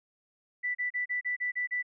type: tone bursts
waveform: sine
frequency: 1977 Hz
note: B6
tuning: 1 cent sharp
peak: -28 dBFS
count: 8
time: 0.63-1.828 s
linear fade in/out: 20 ms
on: 120 ms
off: 34 ms
effects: none